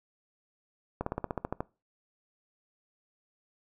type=slowing click train; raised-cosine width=1 ms; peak=-17 dBFS; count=10; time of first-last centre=1.01-1.605 s; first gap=54 ms; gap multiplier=1.05; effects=noise-tail reverb RT60 0.3 s tail -22 dB re dry